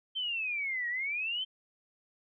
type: exponential two-way sweep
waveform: sine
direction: down then up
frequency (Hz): 3141 to 1881 to 3141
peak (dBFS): -31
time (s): 0.15-1.45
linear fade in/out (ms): 20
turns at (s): 0.88
effects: none